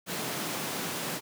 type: high-pass noise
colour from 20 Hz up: pink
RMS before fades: -34 dBFS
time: 0.06-1.21 s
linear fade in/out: 50 ms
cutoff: 140 Hz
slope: 24 dB/octave
effects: none